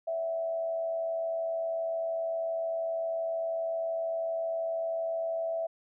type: tone with frequency modulation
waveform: sine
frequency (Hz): 659.3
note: E5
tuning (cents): 0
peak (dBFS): -29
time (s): 0.07-5.67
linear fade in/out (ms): 10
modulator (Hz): 92.8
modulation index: 0.32
effects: none